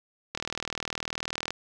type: click train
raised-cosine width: 0.2 ms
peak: -13 dBFS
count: 47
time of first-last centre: 0.35-1.506 s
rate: 39.8 Hz
effects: none